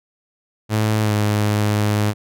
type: tone with pitch glide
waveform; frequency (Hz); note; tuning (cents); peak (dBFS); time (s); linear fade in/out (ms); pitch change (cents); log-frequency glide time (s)
sawtooth; 108.2 to 104.94; A2 to G#2; -29 to +18; -12; 0.69-2.14; 50; -53; 1.02-1.12
effects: none